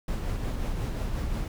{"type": "noise with tremolo", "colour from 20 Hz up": "brown", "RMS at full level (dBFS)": -28, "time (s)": [0.08, 1.48], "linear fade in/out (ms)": 2, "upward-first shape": "triangle", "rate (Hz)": 5.6, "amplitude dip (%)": 40, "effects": []}